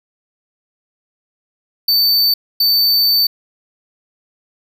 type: tone bursts at uneven times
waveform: square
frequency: 4554 Hz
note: C#8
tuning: 46 cents sharp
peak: -11 dBFS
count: 2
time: 1.88-2.34 / 2.6-3.27 s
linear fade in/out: 5 ms
effects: none